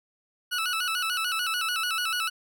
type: tone with vibrato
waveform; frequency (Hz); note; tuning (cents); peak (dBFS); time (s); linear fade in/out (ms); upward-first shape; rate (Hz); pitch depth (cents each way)
20% pulse; 1385; F6; -15; -21; 0.51-2.3; 20; square; 6.8; 92
effects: none